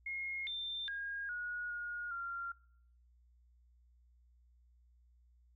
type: tone with pitch steps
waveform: sine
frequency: 2151 / 3578 / 1627 / 1451 / 1435 / 1384 Hz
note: C7 / A7 / G#6 / F#6 / F6 / F6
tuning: +47 / +28 / -36 / -34 / +47 / -16 cents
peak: -38 dBFS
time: 0.06-2.52 s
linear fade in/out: 5 ms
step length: 410 ms
effects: noise-tail reverb RT60 0.6 s tail -23 dB re dry + added 60 Hz sine -64 dBFS peak until 5.55 s